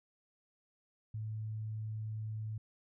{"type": "tone", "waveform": "sine", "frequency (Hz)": 108.8, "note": "A2", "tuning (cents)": -19, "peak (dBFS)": -37, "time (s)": [1.14, 2.58], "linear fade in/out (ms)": 5, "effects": []}